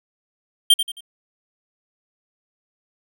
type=tone with echo; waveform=square; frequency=3169 Hz; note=G7; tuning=18 cents sharp; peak=-10 dBFS; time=0.7-0.74 s; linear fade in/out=5 ms; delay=89 ms; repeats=3; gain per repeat=-9 dB; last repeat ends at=1.007 s; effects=none